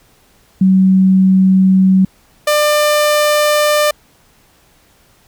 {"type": "tone pair in turn", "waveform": ["sine", "sawtooth"], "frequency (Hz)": [189, 596.8], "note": ["F#3", "D5"], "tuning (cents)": [37, 28], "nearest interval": "octave + minor sixth", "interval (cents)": 1991, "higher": "second", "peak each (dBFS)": -6, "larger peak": "neither", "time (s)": [[0.61, 2.05], [2.47, 3.91]], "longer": "neither", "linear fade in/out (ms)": 5, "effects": ["pink hiss -51 dBFS RMS until 5.27 s"]}